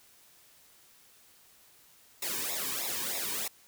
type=noise with flanger; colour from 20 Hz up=white; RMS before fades=-34 dBFS; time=2.22-3.48 s; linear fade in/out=5 ms; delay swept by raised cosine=0.65 to 1.51 ms; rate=3.2 Hz; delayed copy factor=-0.85; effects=white hiss -60 dBFS RMS until 3.67 s